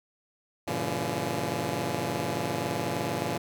10% pulse chord, G diminished seventh, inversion none, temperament just, 98 / 117.6 / 141.12 / 169.34 Hz, G2 / Bb2 / Db3 / Fb3, 0 / +16 / +31 / +47 cents, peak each -29 / -26 / -26 / -25 dBFS, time 0.67-3.38 s, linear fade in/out 10 ms, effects none

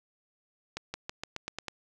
accelerating click train, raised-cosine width 0.2 ms, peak -18 dBFS, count 8, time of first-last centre 0.77-1.683 s, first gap 170 ms, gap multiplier 0.91, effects none

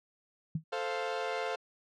sine tone with exponential decay, 159.1 Hz, D#3, 39 cents sharp, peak -26 dBFS, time 0.55-0.64 s, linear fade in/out 5 ms, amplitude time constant 18 ms
sawtooth chord, F major, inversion first, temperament equal, 440 / 523.3 / 698.5 Hz, A4 / C5 / F5, 0 / 0 / 0 cents, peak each -33 dBFS, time 0.72-1.56 s, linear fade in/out 10 ms
effects low-pass 4000 Hz 12 dB/octave

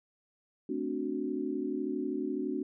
sine chord, D dominant seventh, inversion second, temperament equal, 220 / 261.6 / 293.7 / 370 Hz, A3 / C4 / D4 / F#4, 0 / 0 / 0 / 0 cents, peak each -40 / -36 / -35 / -36 dBFS, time 0.69-2.63 s, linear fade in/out 5 ms, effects none

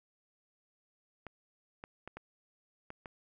clicks, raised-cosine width 0.5 ms, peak -29 dBFS, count 6, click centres 1.267 / 1.839 / 2.076 / 2.17 / 2.904 / 3.058 s, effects none

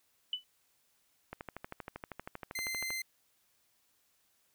sine tone with exponential decay, 2990 Hz, F#7, 17 cents sharp, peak -28 dBFS, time 0.33-0.44 s, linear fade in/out 2 ms, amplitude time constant 23 ms
click train, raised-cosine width 0.5 ms, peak -26 dBFS, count 21, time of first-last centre 1.33-2.905 s, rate 12.7 Hz
sawtooth tone, 2076 Hz, C7, 14 cents flat, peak -32 dBFS, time 2.55-3.02 s, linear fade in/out 5 ms
effects white hiss -73 dBFS RMS until 4.54 s

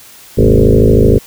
sine tone with frequency modulation, 173.4 Hz, F3, 12 cents flat, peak -4 dBFS, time 0.37-1.19 s, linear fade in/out 20 ms, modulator 53.2 Hz, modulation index 5.9, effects white hiss -38 dBFS RMS until 1.26 s

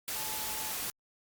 sine tone in noise, 866 Hz, A5, 28 cents flat, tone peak -44 dBFS, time 0.16-0.72 s, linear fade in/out 0 ms, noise white, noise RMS -36 dBFS, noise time 0.08-0.9 s, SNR -11 dB, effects Opus 48 kbps

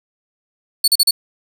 sawtooth tone bursts, 4435 Hz, C#8, in tune, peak -7 dBFS, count 4, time 0.84-1.11 s, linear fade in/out 5 ms, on 39 ms, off 38 ms, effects none

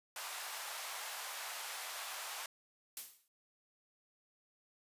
pink high-pass noise, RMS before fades -44 dBFS, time 0.16-2.46 s, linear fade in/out 2 ms, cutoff 730 Hz, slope 24 dB/octave
blue noise with exponential decay, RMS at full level -39 dBFS, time 2.97-3.28 s, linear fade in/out 1 ms, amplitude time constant 67 ms
effects resampled to 32000 Hz

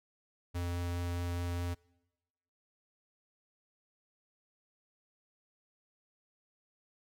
square tone with vibrato, 87.31 Hz, F2, in tune, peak -34 dBFS, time 0.54-1.75 s, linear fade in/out 20 ms, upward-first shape triangle, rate 4.8 Hz, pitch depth 8 cents each way, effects noise-tail reverb RT60 1.0 s tail -25 dB re dry

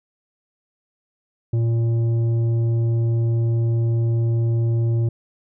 sine tone with tanh clipping, 115.6 Hz, A#2, 14 cents flat, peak -18 dBFS, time 1.53-5.09 s, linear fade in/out 5 ms, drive 8 dB, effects none

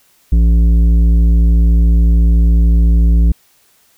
triangle tone with tanh clipping, 56.9 Hz, A#1, 41 cents flat, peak -8 dBFS, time 0.32-3.32 s, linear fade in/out 5 ms, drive 14 dB, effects white hiss -53 dBFS RMS until 3.97 s

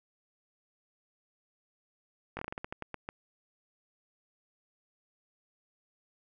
slowing click train, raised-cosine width 0.5 ms, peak -22 dBFS, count 12, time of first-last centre 2.37-3.089 s, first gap 20 ms, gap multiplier 1.22, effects none

